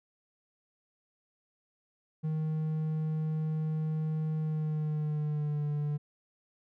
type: tone with pitch glide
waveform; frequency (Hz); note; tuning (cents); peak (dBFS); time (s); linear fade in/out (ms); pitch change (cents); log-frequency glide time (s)
triangle; 156.4 to 147.62; D#3 to D3; +9 to +9; -27; 2.23-5.98; 20; -100; 4.38-5.66
effects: none